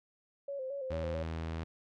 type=tone with vibrato; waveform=sine; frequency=540 Hz; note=C#5; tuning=45 cents flat; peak=-36 dBFS; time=0.48-1.23 s; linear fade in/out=5 ms; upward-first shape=square; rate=4.5 Hz; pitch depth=62 cents each way
type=tone; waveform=sawtooth; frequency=81.3 Hz; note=E2; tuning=23 cents flat; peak=-32 dBFS; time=0.9-1.64 s; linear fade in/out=10 ms
effects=low-pass 4000 Hz 12 dB/octave